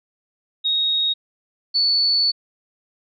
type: tone pair in turn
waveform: sine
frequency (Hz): 3756 / 4456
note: A#7 / C#8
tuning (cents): +12 / +8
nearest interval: minor third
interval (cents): 296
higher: second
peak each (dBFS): -17 / -15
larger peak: second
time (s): 0.64-1.14 / 1.74-2.32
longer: second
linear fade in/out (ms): 20
effects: none